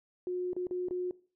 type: tone with dropouts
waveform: sine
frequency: 361.3 Hz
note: F#4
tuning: 41 cents flat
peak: -31 dBFS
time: 0.27-1.11 s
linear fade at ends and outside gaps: 1 ms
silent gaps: 0.532-0.565 / 0.669-0.71 / 0.885-0.909 s
effects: noise-tail reverb RT60 0.4 s tail -20 dB re dry